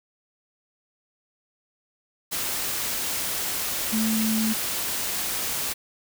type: tone in noise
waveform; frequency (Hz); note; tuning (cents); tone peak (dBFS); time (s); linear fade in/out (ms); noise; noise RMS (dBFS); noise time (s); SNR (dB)
sine; 220; A3; 0; -22; 3.92-4.54; 20; white; -28; 2.31-5.74; +3
effects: none